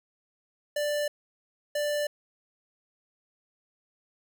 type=tone pair in turn; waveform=square; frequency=589 / 589 Hz; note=D5 / D5; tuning=+5 / +5 cents; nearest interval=unison; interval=0 cents; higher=neither; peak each=-27 dBFS; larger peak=neither; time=0.76-1.08 / 1.75-2.07 s; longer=neither; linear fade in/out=5 ms; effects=none